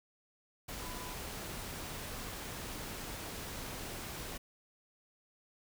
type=tone in noise; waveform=sine; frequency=999 Hz; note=B5; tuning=20 cents sharp; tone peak=-49 dBFS; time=0.81-1.15 s; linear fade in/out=10 ms; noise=pink; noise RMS=-43 dBFS; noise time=0.68-4.38 s; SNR=-9 dB; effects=none

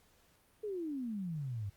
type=exponential sweep; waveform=sine; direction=down; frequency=440 to 95.6 Hz; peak=-36 dBFS; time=0.63-1.7 s; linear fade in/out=10 ms; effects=pink hiss -68 dBFS RMS until 1.76 s + Opus 48 kbps

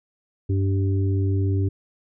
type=harmonic tone; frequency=97.1 Hz; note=G2; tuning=16 cents flat; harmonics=1 / 3 / 4; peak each=-19 / -29 / -31 dBFS; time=0.49-1.69 s; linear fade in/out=10 ms; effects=none

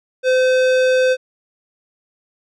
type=tone with tanh clipping; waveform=sine; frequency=513 Hz; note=C5; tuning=34 cents flat; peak=-14 dBFS; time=0.23-1.17 s; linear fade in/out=50 ms; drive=18 dB; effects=none

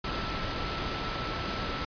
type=tone in noise; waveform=sine; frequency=1325 Hz; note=E6; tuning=9 cents sharp; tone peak=-39 dBFS; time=0.04-1.85 s; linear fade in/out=5 ms; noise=pink; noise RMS=-33 dBFS; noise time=0.04-1.85 s; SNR=-9 dB; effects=resampled to 11025 Hz

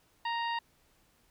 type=harmonic tone; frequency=932.3 Hz; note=A#5; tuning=in tune; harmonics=1 / 2 / 3 / 4 / 5; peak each=-32 / -38 / -41 / -45 / -48 dBFS; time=0.25-0.59 s; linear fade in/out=5 ms; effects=pink hiss -68 dBFS RMS until 1.3 s

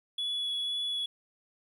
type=tone with vibrato; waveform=triangle; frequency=3395 Hz; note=G#7; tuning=37 cents sharp; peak=-28 dBFS; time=0.18-1.06 s; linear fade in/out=5 ms; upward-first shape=sine; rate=2 Hz; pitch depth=9 cents each way; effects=tanh soft clip ceiling -24 dBFS + 11-bit

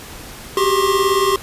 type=tone cluster; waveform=square; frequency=381.6 / 399.8 / 1070 Hz; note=G4 / G4 / C6; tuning=-47 / +34 / +38 cents; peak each=-19 dBFS; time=0.57-1.36 s; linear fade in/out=2 ms; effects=pink hiss -35 dBFS RMS until 1.42 s + resampled to 32000 Hz

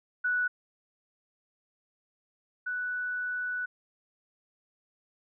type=tone pair in turn; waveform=sine; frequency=1477 / 1482.9 Hz; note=F#6 / F#6; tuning=-3 / +3 cents; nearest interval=unison; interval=6 cents; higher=second; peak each=-25 / -30 dBFS; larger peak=first; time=0.24-0.48 / 2.66-3.66 s; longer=second; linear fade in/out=10 ms; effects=none

